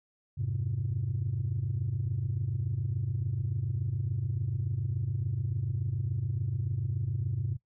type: chord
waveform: sine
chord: F minor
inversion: none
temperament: equal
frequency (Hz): 87.31 / 103.83 / 130.81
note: F2 / Ab2 / C3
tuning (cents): 0 / 0 / 0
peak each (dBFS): -37 / -31 / -31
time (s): 0.37-7.57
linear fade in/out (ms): 20
effects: noise-tail reverb RT60 0.1 s tail -19 dB re dry + tanh soft clip ceiling -23 dBFS